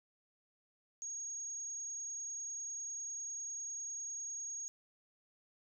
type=tone; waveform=sine; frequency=6590 Hz; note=G#8; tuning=14 cents flat; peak=-40 dBFS; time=1.02-4.68 s; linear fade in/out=0 ms; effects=none